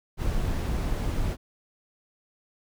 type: noise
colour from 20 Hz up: brown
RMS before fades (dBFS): -27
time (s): 0.17-1.37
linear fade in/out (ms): 50
effects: none